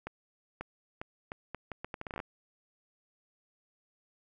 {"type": "accelerating click train", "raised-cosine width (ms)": 0.5, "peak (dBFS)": -23, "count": 16, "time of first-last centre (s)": [0.07, 2.201], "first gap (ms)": 540, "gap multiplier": 0.75, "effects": []}